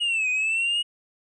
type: linear two-way sweep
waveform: triangle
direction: down then up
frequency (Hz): 2898 to 2480 to 2898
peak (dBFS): -20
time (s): 0-0.83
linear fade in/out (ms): 20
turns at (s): 0.29
effects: resampled to 22050 Hz